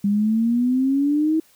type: exponential sweep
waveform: sine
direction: up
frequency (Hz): 199.1 to 322.4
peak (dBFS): -16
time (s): 0.04-1.4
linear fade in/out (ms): 5
effects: white hiss -56 dBFS RMS until 1.55 s